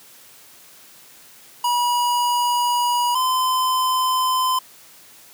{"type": "tone pair in turn", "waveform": "square", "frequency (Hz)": [968, 1025.6], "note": ["B5", "C6"], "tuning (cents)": [-35, -35], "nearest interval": "minor second", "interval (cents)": 100, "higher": "second", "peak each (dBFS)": -18, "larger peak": "neither", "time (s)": [[1.64, 3.15], [3.15, 4.59]], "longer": "first", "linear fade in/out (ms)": 5, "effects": ["white hiss -47 dBFS RMS until 5.33 s", "high-pass 100 Hz 12 dB/octave"]}